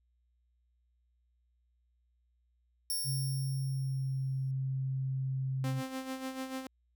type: tone with exponential decay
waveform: 5% pulse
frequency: 5500 Hz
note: F8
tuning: 27 cents flat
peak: -25 dBFS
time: 2.9-4.51 s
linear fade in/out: 1 ms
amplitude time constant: 350 ms
type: tone with pitch glide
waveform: sine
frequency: 133.6 to 132.29 Hz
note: C3 to C3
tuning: +36 to +19 cents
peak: -31 dBFS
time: 3.04-5.83 s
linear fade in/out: 50 ms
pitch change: -17 cents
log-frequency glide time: 3.5-5.67 s
type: tone with tremolo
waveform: sawtooth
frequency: 262.5 Hz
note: C4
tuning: 6 cents sharp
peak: -31 dBFS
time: 5.64-6.67 s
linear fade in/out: 2 ms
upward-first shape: sine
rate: 6.8 Hz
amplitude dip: 60%
effects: added 60 Hz sine -70 dBFS peak until 6.95 s